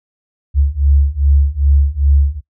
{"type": "beating tone pair", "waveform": "sine", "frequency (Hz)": [69.3, 71.8], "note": ["C#2", "D2"], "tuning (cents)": [0, -39], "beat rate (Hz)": 2.5, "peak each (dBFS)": [-13, -12], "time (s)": [0.54, 2.41], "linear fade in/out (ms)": 50, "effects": ["noise-tail reverb RT60 0.1 s tail -20 dB re dry"]}